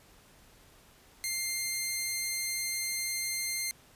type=tone; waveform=10% pulse; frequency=2102 Hz; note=C7; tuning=7 cents sharp; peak=-22 dBFS; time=1.24-3.71 s; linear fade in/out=0 ms; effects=pink hiss -59 dBFS RMS until 3.95 s + resampled to 32000 Hz